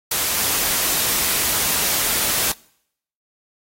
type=noise; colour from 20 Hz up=white; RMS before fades=-20 dBFS; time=0.11-2.52 s; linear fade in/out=5 ms; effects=noise-tail reverb RT60 0.7 s tail -24 dB re dry + AAC 48 kbps